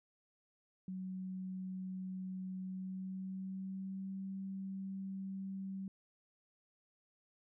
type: tone with pitch glide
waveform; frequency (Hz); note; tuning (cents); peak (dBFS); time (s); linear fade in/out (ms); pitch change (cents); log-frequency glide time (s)
sine; 186.8 to 192.72; F#3 to G3; +17 to -29; -40; 0.88-5.88; 2; +54; 2.62-4.2
effects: none